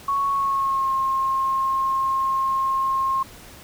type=tone with pitch glide; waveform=sine; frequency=1108.7 to 1069.7 Hz; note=C#6 to C6; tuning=0 to +38 cents; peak=-19 dBFS; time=0.08-3.23 s; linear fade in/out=5 ms; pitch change=-62 cents; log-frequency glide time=0.3-0.92 s; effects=pink hiss -44 dBFS RMS until 3.63 s